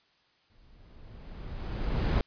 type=noise with exponential growth; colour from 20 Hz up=brown; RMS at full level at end=-22 dBFS; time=0.5-2.21 s; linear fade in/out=1 ms; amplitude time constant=370 ms; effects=white hiss -67 dBFS RMS until 2.26 s + resampled to 11025 Hz